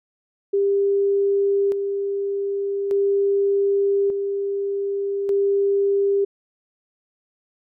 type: tone with tremolo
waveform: sine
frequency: 398.3 Hz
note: G4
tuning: 28 cents sharp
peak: -16 dBFS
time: 0.53-6.25 s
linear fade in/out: 10 ms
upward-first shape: square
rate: 0.42 Hz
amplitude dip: 45%
effects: none